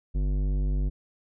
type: tone with tanh clipping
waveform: sine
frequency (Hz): 49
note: G1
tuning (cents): 0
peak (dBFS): -25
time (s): 0.14-0.9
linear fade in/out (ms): 20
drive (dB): 14
effects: none